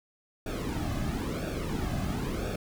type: noise with flanger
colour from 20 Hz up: brown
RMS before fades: -32 dBFS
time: 0.46-2.56 s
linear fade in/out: 5 ms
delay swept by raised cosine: 0.98 to 2.18 ms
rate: 0.99 Hz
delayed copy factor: -0.75
effects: none